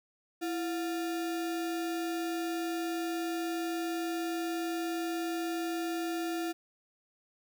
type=tone with sample-and-hold; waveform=sine; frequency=333.5 Hz; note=E4; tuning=20 cents sharp; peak=-31 dBFS; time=0.41-6.53 s; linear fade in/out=20 ms; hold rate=1050 Hz; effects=none